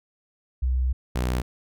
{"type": "tone pair in turn", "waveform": ["sine", "sawtooth"], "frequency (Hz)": [63.6, 62], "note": ["C2", "B1"], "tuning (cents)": [-48, 7], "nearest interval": "unison", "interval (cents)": 45, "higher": "first", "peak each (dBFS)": [-20, -19], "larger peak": "second", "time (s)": [[0.62, 0.93], [1.15, 1.42]], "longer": "first", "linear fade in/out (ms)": 10, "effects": []}